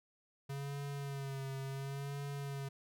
square tone with vibrato, 138.2 Hz, C#3, 5 cents flat, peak -40 dBFS, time 0.49-2.69 s, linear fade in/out 10 ms, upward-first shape sine, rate 0.71 Hz, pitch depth 42 cents each way, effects none

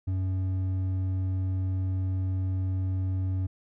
sine tone with hard clipping, 93.7 Hz, F#2, 22 cents sharp, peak -27 dBFS, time 0.07-3.47 s, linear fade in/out 10 ms, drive 5 dB, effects none

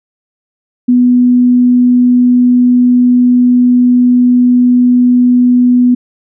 sine tone, 246.9 Hz, B3, in tune, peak -4 dBFS, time 0.88-5.95 s, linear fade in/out 10 ms, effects none

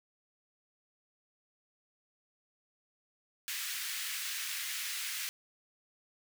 pink high-pass noise, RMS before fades -38 dBFS, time 3.48-5.29 s, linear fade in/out 0 ms, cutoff 1700 Hz, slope 24 dB/octave, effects none

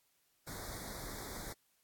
pink band-stop noise, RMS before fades -45 dBFS, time 0.47-1.53 s, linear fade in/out 5 ms, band 2200 to 3500 Hz, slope 96 dB/octave, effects white hiss -75 dBFS RMS until 1.83 s + AAC 64 kbps

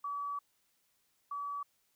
sine tone pair in turn, 1144 / 1144 Hz, D6 / D6, -46 / -46 cents, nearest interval unison, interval 0 cents, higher neither, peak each -35 / -36 dBFS, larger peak first, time 0.04-0.39 / 1.31-1.63 s, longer first, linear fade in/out 5 ms, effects white hiss -75 dBFS RMS until 1.95 s

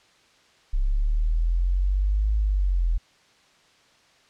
sine linear two-way sweep, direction up then down, 32.7 to 53.1 to 40.11 Hz, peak -19 dBFS, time 0.73-2.98 s, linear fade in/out 10 ms, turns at 2.35 s, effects white hiss -58 dBFS RMS until 4.29 s + low-pass 5000 Hz 12 dB/octave

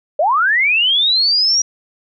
sine linear sweep, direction up, 554.4 to 5770 Hz, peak -11 dBFS, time 0.19-1.62 s, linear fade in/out 5 ms, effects none

